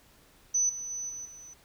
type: tone with level steps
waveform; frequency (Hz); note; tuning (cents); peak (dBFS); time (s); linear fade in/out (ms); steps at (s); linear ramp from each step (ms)
sine; 6000; F#8; +23; -23 / -35 / -33 / -37 / -45; 0.54-1.54; 10; 0.69 / 0.9 / 1.09 / 1.25; 5
effects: pink hiss -60 dBFS RMS until 1.64 s